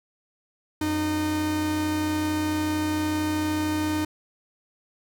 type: tone pair together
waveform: 45% pulse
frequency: 91 / 306.3 Hz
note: F#2 / D#4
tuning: -28 / -27 cents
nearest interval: octave + major sixth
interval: 2101 cents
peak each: -32 / -24 dBFS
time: 0.81-4.05 s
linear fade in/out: 5 ms
effects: none